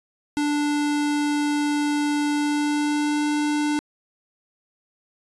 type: tone with pitch glide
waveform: square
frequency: 293.7 to 296.9 Hz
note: D4 to D4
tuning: 0 to +19 cents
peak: -21 dBFS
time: 0.37-3.79 s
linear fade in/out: 0 ms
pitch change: +19 cents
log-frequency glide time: 2.34-3.27 s
effects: resampled to 24000 Hz